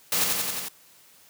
white noise with echo, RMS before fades -24 dBFS, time 0.12-0.24 s, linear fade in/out 2 ms, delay 89 ms, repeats 5, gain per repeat -2 dB, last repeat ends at 0.685 s, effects white hiss -55 dBFS RMS until 1.29 s + high-pass 80 Hz 12 dB/octave

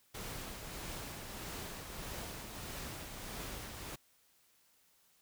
pink noise with tremolo, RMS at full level -43 dBFS, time 0.14-3.96 s, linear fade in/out 10 ms, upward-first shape triangle, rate 1.6 Hz, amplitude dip 40%, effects white hiss -70 dBFS RMS until 5.21 s

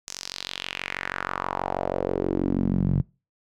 sawtooth tone with band-pass filter sweep, 46.25 Hz, F#1, in tune, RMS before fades -27 dBFS, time 0.07-3.02 s, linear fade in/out 10 ms, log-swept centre 6500 to 140 Hz, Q 2.9, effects noise-tail reverb RT60 0.3 s tail -24 dB re dry

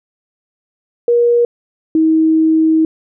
sine tone pair in turn, 476 / 318.6 Hz, A#4 / D#4, +36 / +41 cents, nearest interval perfect fifth, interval 695 cents, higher first, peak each -8 dBFS, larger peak neither, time 1.08-1.45 / 1.95-2.85 s, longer second, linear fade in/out 2 ms, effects none

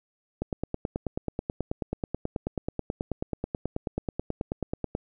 click train, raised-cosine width 2 ms, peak -15 dBFS, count 43, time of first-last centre 0.42-4.951 s, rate 9.27 Hz, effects none

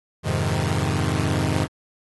sawtooth chord, F minor seventh, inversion none, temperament equal, 87.31 / 103.83 / 130.81 / 155.56 Hz, F2 / Ab2 / C3 / Eb3, 0 / 0 / 0 / 0 cents, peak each -22 dBFS, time 0.23-1.68 s, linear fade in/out 50 ms, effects AAC 32 kbps

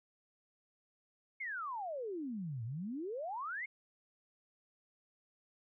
sine exponential two-way sweep, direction down then up, 2217 to 108.2 to 2217 Hz, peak -38 dBFS, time 1.4-3.66 s, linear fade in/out 10 ms, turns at 2.64 s, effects none

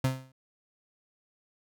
35% pulse tone with exponential decay, 131.1 Hz, C3, 4 cents sharp, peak -20 dBFS, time 0.04-0.32 s, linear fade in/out 5 ms, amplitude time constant 60 ms, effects none

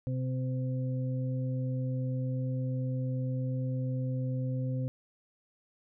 harmonic tone, 128.7 Hz, C3, 28 cents flat, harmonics 1 / 2 / 4, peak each -30 / -38 / -42 dBFS, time 0.07-4.88 s, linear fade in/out 0 ms, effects none

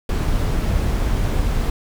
brown noise, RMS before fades -19 dBFS, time 0.09-1.7 s, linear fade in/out 2 ms, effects none

